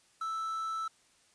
triangle tone with quantisation, 1318.5 Hz, E6, in tune, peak -31 dBFS, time 0.21-0.88 s, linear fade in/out 5 ms, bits 9, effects white hiss -66 dBFS RMS until 1.34 s + resampled to 22050 Hz

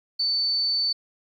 sine tone, 4520 Hz, C#8, 33 cents sharp, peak -21 dBFS, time 0.19-0.93 s, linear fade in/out 10 ms, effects 10-bit

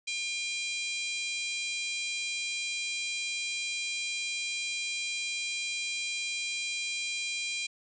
harmonic tone with a mistuned harmonic, 801 Hz, G5, 37 cents sharp, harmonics 3 / 4 / 5 / 6 / 7 / 8 / 9 / 10, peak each -34 / -40 / -39 / -44 / -46 / -47 / -42 / -47 dBFS, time 0.07-7.67 s, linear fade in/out 10 ms, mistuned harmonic 10, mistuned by +43 cents, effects none

